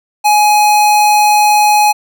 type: tone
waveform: square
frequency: 839 Hz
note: G#5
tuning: 17 cents sharp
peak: -7 dBFS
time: 0.24-1.93 s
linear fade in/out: 20 ms
effects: none